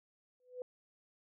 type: tone with exponential growth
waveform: sine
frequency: 500 Hz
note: B4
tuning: 21 cents sharp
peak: -36 dBFS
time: 0.4-0.62 s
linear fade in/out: 1 ms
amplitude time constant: 47 ms
effects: none